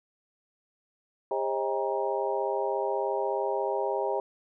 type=harmonic tone with a mistuned harmonic; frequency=134.3 Hz; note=C3; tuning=46 cents sharp; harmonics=3 / 4 / 5 / 6 / 7; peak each=-31 / -32 / -33 / -34 / -34 dBFS; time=1.31-4.2 s; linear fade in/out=2 ms; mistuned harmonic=5; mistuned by=-100 cents; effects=none